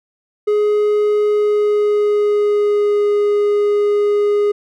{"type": "tone with pitch glide", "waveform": "triangle", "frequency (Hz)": [418.6, 412.6], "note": ["G#4", "G#4"], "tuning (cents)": [14, -11], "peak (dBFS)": -10, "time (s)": [0.47, 4.52], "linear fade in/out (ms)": 10, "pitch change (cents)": -25, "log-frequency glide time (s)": [1.29, 3.07], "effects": []}